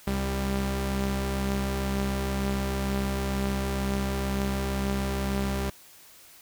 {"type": "tone pair together", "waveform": "sawtooth", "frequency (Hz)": [66.59, 197.7], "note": ["C2", "G3"], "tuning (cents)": [31, 15], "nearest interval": "octave + perfect fifth", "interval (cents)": 1884, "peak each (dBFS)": -25, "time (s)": [0.07, 5.7], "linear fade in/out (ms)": 5, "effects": ["white hiss -52 dBFS RMS until 6.41 s"]}